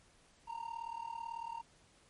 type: tone with amplitude modulation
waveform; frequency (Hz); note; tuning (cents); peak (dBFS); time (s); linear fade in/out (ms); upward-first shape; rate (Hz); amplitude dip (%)
triangle; 924; A#5; -16; -35; 0.47-1.62; 20; sine; 38.1; 85
effects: pink hiss -66 dBFS RMS until 2.09 s + MP3 48 kbps